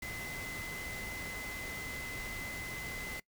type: tone in noise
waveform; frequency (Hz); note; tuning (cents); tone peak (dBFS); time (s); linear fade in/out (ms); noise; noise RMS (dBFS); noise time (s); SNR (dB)
sine; 2038; C7; -46; -41; 0.02-3.2; 5; pink; -44; 0.02-3.2; 0
effects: noise-tail reverb RT60 0.1 s tail -22 dB re dry